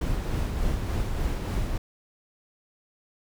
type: noise with tremolo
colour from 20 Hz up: brown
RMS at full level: -26 dBFS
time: 0.01-1.78 s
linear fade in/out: 5 ms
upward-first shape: sine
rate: 3.4 Hz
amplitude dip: 30%
effects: none